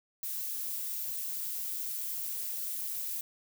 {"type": "noise with amplitude modulation", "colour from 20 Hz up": "violet", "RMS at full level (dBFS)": -34, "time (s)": [0.23, 3.21], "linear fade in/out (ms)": 2, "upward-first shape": "sine", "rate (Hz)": 180, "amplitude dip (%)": 50, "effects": []}